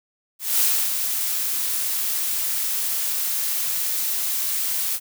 blue noise with ADSR envelope, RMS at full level -18 dBFS, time 0.39-5 s, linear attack 210 ms, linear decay 300 ms, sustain -6 dB, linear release 56 ms, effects none

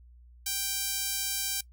sawtooth tone with high-pass filter, 784 Hz, G5, in tune, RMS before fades -32 dBFS, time 0.46-1.61 s, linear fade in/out 5 ms, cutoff 5100 Hz, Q 0.59, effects noise-tail reverb RT60 0.1 s tail -20 dB re dry + added 60 Hz sine -51 dBFS peak until 1.72 s

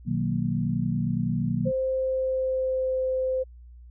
sine chord, B major seventh, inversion none, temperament equal, 123.47 / 155.56 / 185 / 233.1 Hz, B2 / D#3 / F#3 / A#3, 0 / 0 / 0 / 0 cents, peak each -29 dBFS, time 0.05-1.72 s, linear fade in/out 50 ms
sine tone with pitch glide, 523.3 to 518.2 Hz, C5 to C5, 0 to -17 cents, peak -23 dBFS, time 1.65-3.44 s, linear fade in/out 20 ms, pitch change -17 cents, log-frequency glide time 1.9-3 s
effects added 60 Hz sine -44 dBFS peak until 3.9 s

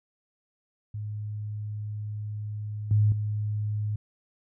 sine tone with level steps, 105.4 Hz, G#2, 26 cents sharp, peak -31 / -18 / -26 dBFS, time 0.94-3.96 s, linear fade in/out 5 ms, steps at 2.91 / 3.12 s, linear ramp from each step 2 ms, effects none

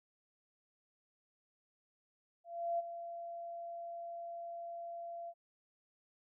sine tone with ADSR envelope, 683 Hz, F5, 39 cents flat, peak -31 dBFS, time 2.44-5.34 s, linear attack 350 ms, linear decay 23 ms, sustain -11 dB, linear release 54 ms, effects none

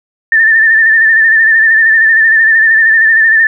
sine tone with vibrato, 1789 Hz, A6, 28 cents sharp, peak -4 dBFS, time 0.32-3.47 s, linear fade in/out 2 ms, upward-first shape sine, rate 13 Hz, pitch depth 48 cents each way, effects none

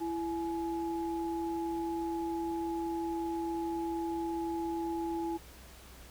sine tone pair together, 334 / 843.6 Hz, E4 / G#5, +23 / +27 cents, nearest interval octave + major third, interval 1604 cents, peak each -33 / -38 dBFS, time 0-5.38 s, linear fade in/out 20 ms, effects added 62 Hz sine -53 dBFS peak until 6.1 s + pink hiss -54 dBFS RMS until 6.1 s

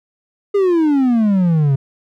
triangle exponential sweep, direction down, 413 to 132.5 Hz, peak -9 dBFS, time 0.54-1.76 s, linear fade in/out 10 ms, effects none

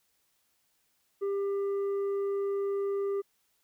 triangle tone with tanh clipping, 397.7 Hz, G4, 25 cents sharp, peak -29 dBFS, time 1.21-3.22 s, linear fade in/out 20 ms, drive 9 dB, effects white hiss -73 dBFS RMS until 3.63 s

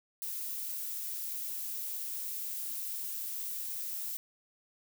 violet noise, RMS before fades -38 dBFS, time 0.22-4.17 s, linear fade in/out 0 ms, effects none

